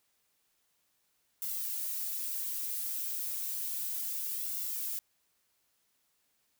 violet noise with flanger, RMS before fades -36 dBFS, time 1.42-4.99 s, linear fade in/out 0 ms, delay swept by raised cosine 1.4 to 7 ms, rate 0.32 Hz, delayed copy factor +0.75, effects white hiss -75 dBFS RMS until 6.59 s

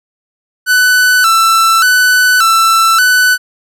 45% pulse tone with vibrato, 1412 Hz, F6, 19 cents sharp, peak -6 dBFS, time 0.66-3.38 s, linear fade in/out 50 ms, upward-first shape square, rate 0.86 Hz, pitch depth 100 cents each way, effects none

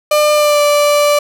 35% pulse tone with pitch glide, 599 to 585.7 Hz, D5 to D5, +34 to -5 cents, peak -7 dBFS, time 0.11-1.19 s, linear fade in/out 5 ms, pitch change -39 cents, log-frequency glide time 0.33-0.62 s, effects none

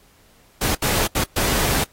pink noise bursts at uneven times, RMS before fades -21 dBFS, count 4, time 0.61-0.75 / 0.82-1.07 / 1.15-1.24 / 1.36-1.84 s, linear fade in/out 5 ms, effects pink hiss -55 dBFS RMS until 1.92 s + AAC 48 kbps

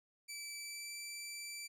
15% pulse tone with pitch glide, 2315 to 2332 Hz, D7 to D7, -25 to -13 cents, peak -37 dBFS, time 0.28-1.68 s, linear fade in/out 20 ms, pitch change +12 cents, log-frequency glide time 0.59-0.93 s, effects none

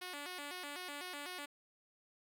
5% pulse tone with vibrato, 323.9 Hz, E4, 30 cents flat, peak -32 dBFS, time 0.01-1.46 s, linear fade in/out 10 ms, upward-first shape square, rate 4 Hz, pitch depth 200 cents each way, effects none

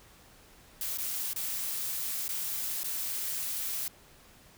blue noise with dropouts, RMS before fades -34 dBFS, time 0.81-3.88 s, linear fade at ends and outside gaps 2 ms, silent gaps 0.974-0.984 / 1.333-1.36 / 2.28-2.289 / 2.833-2.843 s, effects pink hiss -57 dBFS RMS until 4.57 s

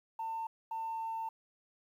sine tone bursts at uneven times, 899 Hz, A5, 37 cents sharp, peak -34 dBFS, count 2, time 0.19-0.47 / 0.71-1.29 s, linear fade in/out 5 ms, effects tanh soft clip ceiling -32 dBFS + 11-bit

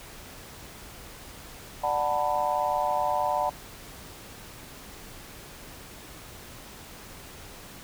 sine chord, B minor seventh, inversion first, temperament just, 592.7 / 740.8 / 889 / 987.8 Hz, D5 / F#5 / A5 / B5, +16 / +2 / +18 / 0 cents, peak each -30 / -28 / -29 / -30 dBFS, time 1.83-3.5 s, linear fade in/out 10 ms, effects pink hiss -45 dBFS RMS until 7.83 s

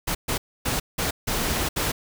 pink noise bursts at uneven times, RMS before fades -25 dBFS, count 6, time 0.07-0.15 / 0.28-0.38 / 0.65-0.8 / 0.98-1.11 / 1.27-1.69 / 1.76-1.92 s, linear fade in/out 10 ms, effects none

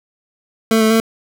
25% pulse tone with pitch steps, 223.1 / 219.6 / 224.3 Hz, A3 / A3 / A3, +24 / -3 / +34 cents, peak -7 dBFS, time 0.71-1.001 s, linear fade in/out 2 ms, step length 97 ms, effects none

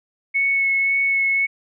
sine tone with vibrato, 2202 Hz, C#7, 12 cents flat, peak -16 dBFS, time 0.34-1.47 s, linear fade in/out 20 ms, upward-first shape sine, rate 1.9 Hz, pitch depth 11 cents each way, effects none

